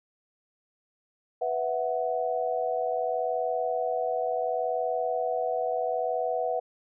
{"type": "chord", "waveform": "sine", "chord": "B suspended fourth", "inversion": "none", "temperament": "equal", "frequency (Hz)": [493.9, 659.3, 740], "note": ["B4", "E5", "F#5"], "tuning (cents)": [0, 0, 0], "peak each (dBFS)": -30, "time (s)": [1.41, 6.6], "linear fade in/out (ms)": 10, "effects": []}